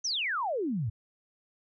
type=exponential sweep; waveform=sine; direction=down; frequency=6300 to 98 Hz; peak=-28 dBFS; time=0.04-0.9 s; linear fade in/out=10 ms; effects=none